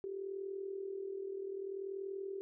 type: tone with amplitude modulation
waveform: sine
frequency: 390 Hz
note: G4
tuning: 9 cents flat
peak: -36 dBFS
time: 0.04-2.41 s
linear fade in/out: 0 ms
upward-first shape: sine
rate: 40.6 Hz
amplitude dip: 65%
effects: none